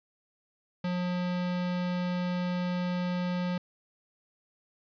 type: tone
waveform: square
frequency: 179 Hz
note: F3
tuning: 43 cents sharp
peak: -29 dBFS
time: 0.84-3.58 s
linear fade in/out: 5 ms
effects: resampled to 11025 Hz + 11-bit